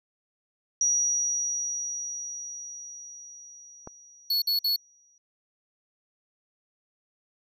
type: tone with exponential decay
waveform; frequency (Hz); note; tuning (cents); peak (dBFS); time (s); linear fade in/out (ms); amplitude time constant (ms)
sine; 5780; F#8; -41; -20; 0.81-5.18; 2; 950
type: click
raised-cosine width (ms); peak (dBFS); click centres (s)
1; -25; 3.874
type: tone bursts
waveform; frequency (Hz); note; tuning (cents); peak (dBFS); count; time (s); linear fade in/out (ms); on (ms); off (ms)
square; 4395; C#8; -16; -23; 3; 4.3-4.762; 5; 120; 51
effects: none